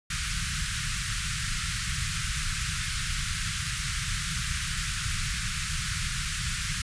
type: band-stop noise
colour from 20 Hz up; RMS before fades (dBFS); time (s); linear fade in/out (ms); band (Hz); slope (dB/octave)
pink; -30; 0.1-6.82; 5; 170 to 1300; 48
effects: resampled to 22050 Hz